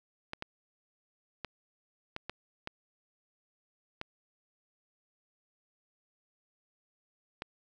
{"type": "clicks", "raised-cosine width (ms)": 0.3, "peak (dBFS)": -21, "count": 8, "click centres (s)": [0.334, 0.424, 1.447, 2.164, 2.296, 2.674, 4.014, 7.421], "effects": []}